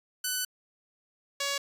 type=tone pair in turn; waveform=5% pulse; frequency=1498 / 561.1 Hz; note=F#6 / C#5; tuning=+21 / +21 cents; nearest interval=octave + perfect fourth; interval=1700 cents; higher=first; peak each=-17 dBFS; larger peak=neither; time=0.24-0.45 / 1.4-1.58 s; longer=first; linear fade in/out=5 ms; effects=resampled to 32000 Hz